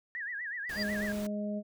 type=tone with vibrato; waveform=sine; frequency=1788 Hz; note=A6; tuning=27 cents sharp; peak=-35 dBFS; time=0.15-1.12 s; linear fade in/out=0 ms; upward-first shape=sine; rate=8.1 Hz; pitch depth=180 cents each way
type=tone with exponential growth; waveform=sine; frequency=4769 Hz; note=D8; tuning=26 cents sharp; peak=-30 dBFS; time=0.67-0.83 s; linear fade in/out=5 ms; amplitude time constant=34 ms
type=noise; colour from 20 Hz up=pink; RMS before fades=-45 dBFS; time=0.69-1.27 s; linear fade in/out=5 ms
type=harmonic tone; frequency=207.7 Hz; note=G#3; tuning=in tune; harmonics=1 / 2 / 3; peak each=-33 / -45 / -38 dBFS; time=0.75-1.63 s; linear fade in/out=50 ms
effects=none